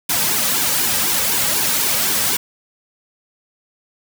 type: noise with flanger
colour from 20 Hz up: white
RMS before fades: -18 dBFS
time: 0.09-2.37 s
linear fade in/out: 5 ms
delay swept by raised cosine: 1.5 to 2.9 ms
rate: 4 Hz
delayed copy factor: -0.85
effects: none